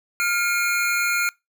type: tone cluster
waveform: square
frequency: 1402 / 2169 / 2418 Hz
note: F6 / C#7 / D7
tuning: +6 / -38 / +50 cents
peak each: -23 / -27 / -26 dBFS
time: 0.2-1.29 s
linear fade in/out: 0 ms
effects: noise-tail reverb RT60 0.2 s tail -24 dB re dry

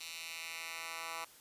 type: tone with high-pass filter sweep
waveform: 10% pulse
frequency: 164.81 Hz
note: E3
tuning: in tune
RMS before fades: -44 dBFS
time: 0-1.25 s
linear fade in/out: 10 ms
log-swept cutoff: 3300 to 1200 Hz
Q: 1.5
effects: white hiss -59 dBFS RMS until 1.4 s + resampled to 32000 Hz

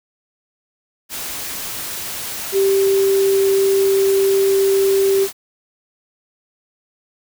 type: tone in noise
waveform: sine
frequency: 390.4 Hz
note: G4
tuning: 7 cents flat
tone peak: -12 dBFS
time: 2.52-5.28 s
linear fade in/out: 50 ms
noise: white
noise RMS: -27 dBFS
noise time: 1.09-5.33 s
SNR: +12 dB
effects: none

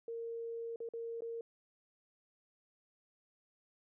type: tone with dropouts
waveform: sine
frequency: 461.7 Hz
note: A#4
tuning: 17 cents flat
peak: -39 dBFS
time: 0.08-1.41 s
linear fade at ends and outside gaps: 2 ms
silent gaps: 0.76-0.803 / 0.889-0.936 / 1.207-1.22 s
effects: none

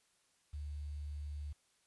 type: tone with quantisation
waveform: sine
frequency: 73.42 Hz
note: D2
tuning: in tune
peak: -40 dBFS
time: 0.53-1.53 s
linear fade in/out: 10 ms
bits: 11
effects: white hiss -74 dBFS RMS until 1.86 s + resampled to 24000 Hz

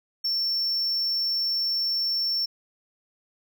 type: tone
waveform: triangle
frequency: 5420 Hz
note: E8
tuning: 47 cents sharp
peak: -22 dBFS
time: 0.24-2.46 s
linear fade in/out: 10 ms
effects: none

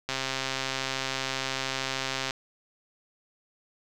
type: click train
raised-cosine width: 0.2 ms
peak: -12 dBFS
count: 296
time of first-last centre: 0.09-2.308 s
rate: 133 Hz
effects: none

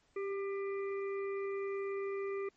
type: harmonic tone with a mistuned harmonic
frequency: 398.5 Hz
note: G4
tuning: 28 cents sharp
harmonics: 1 / 3 / 5 / 6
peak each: -35 / -47 / -50 / -53 dBFS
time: 0.16-2.49 s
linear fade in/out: 5 ms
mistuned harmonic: 1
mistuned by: -20 cents
effects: pink hiss -72 dBFS RMS until 2.56 s + MP3 32 kbps

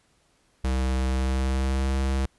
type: tone with pitch glide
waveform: square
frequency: 64.9 to 66.69 Hz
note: C2 to C2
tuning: -13 to +34 cents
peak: -23 dBFS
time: 0.64-2.26 s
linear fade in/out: 5 ms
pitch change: +47 cents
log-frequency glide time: 1.06-1.92 s
effects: pink hiss -65 dBFS RMS until 2.38 s + resampled to 24000 Hz

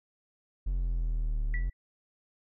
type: exponential two-way sweep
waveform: triangle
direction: down then up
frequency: 45.52 to 36.71 to 45.52 Hz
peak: -25 dBFS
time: 0.66-1.7 s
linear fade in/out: 10 ms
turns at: 1.46 s
type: tone with exponential decay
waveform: sine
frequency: 1957 Hz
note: B6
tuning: 16 cents flat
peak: -32 dBFS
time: 1.54-1.73 s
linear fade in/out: 1 ms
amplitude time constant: 40 ms
effects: none

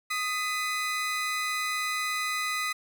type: tone pair together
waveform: 30% pulse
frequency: 1244.5 / 2008 Hz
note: D#6 / B6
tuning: 0 / +28 cents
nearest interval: minor sixth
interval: 828 cents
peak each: -28 dBFS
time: 0.1-2.73 s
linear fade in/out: 10 ms
effects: none

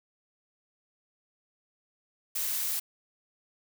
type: noise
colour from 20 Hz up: blue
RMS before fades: -31 dBFS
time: 2.35-2.8 s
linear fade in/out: 10 ms
effects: none

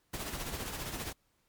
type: noise with tremolo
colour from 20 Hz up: pink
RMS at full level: -37 dBFS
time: 0.13-1.13 s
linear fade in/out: 10 ms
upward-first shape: sine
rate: 15 Hz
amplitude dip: 50%
effects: pink hiss -74 dBFS RMS until 1.48 s + MP3 96 kbps

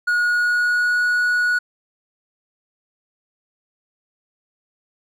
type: tone with pitch glide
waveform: triangle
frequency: 1447 to 1462.1 Hz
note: F#6 to F#6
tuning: -39 to -21 cents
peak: -14 dBFS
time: 0.07-1.59 s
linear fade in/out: 10 ms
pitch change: +18 cents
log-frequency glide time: 0.21-1.09 s
effects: none

